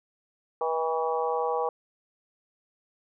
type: harmonic tone with a mistuned harmonic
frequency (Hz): 161.9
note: E3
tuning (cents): -31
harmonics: 3 / 4 / 5 / 6 / 7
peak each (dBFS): -28 / -35 / -30 / -34 / -34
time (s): 0.61-1.69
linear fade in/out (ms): 2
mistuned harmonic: 4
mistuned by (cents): -31
effects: none